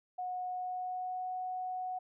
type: tone with pitch glide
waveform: sine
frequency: 730 to 738.1 Hz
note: F#5 to F#5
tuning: -24 to -4 cents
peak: -35 dBFS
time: 0.18-1.99 s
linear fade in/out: 10 ms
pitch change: +20 cents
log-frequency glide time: 0.48-1.3 s
effects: none